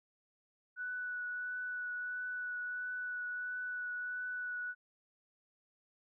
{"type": "tone with vibrato", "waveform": "sine", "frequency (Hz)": 1480, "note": "F#6", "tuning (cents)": 0, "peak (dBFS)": -37, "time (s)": [0.76, 4.75], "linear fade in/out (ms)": 50, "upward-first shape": "triangle", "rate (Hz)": 1.5, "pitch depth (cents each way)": 14, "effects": []}